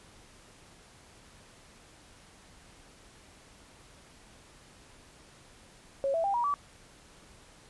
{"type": "tone with pitch steps", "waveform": "sine", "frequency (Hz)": [549, 660.5, 794.6, 955.9, 1149.9], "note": ["C#5", "E5", "G5", "A#5", "D6"], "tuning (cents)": [-17, 3, 23, 43, -37], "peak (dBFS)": -26, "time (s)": [6.04, 6.54], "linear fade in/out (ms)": 0, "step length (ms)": 100, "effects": ["pink hiss -56 dBFS RMS until 7.69 s", "resampled to 24000 Hz"]}